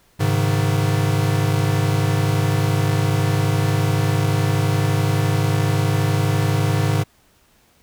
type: chord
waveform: square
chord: Ab suspended fourth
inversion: none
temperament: equal with one note detuned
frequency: 103.83 / 135.58 / 155.56 Hz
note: Ab2 / Db3 / Eb3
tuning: 0 / -38 / 0 cents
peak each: -20 / -22 / -23 dBFS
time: 0.19-7.04 s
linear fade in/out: 20 ms
effects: pink hiss -57 dBFS RMS until 7.82 s